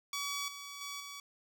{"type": "tone with level steps", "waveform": "10% pulse", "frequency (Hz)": 1138, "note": "C#6", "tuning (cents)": 45, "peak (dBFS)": [-27, -36, -32, -36], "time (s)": [0.13, 1.2], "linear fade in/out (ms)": 2, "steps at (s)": [0.48, 0.81, 1], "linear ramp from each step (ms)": 2, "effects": []}